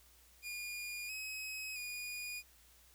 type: tone with pitch steps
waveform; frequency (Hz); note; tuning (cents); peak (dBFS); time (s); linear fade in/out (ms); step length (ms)
sawtooth; 2430 / 2550 / 2450; D#7 / D#7 / D#7; -42 / +42 / -27; -38; 0.42-2.43; 50; 670
effects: added 60 Hz sine -67 dBFS peak until 2.94 s + white hiss -65 dBFS RMS until 2.94 s